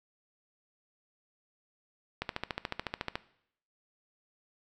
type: click train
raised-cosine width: 0.3 ms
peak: -16 dBFS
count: 14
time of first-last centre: 2.22-3.155 s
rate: 13.9 Hz
effects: noise-tail reverb RT60 0.7 s tail -18 dB re dry